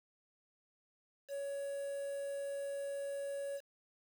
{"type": "tone with quantisation", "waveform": "triangle", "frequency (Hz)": 559, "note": "C#5", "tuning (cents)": 14, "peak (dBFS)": -36, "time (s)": [1.28, 3.61], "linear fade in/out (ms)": 50, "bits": 9, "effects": []}